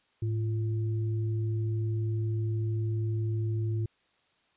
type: tone pair together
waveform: sine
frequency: 108.42 / 344.2 Hz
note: A2 / F4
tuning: -25 / -25 cents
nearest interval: octave + minor sixth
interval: 2000 cents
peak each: -27 / -39 dBFS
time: 0.22-3.86 s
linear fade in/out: 5 ms
effects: white hiss -69 dBFS RMS until 4.56 s + resampled to 8000 Hz